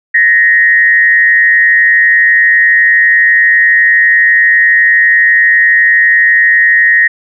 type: tone with frequency modulation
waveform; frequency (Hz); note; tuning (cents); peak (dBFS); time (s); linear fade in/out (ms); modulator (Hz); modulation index
sine; 1867; A#6; +2; -4; 0.14-7.08; 10; 146; 0.61
effects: none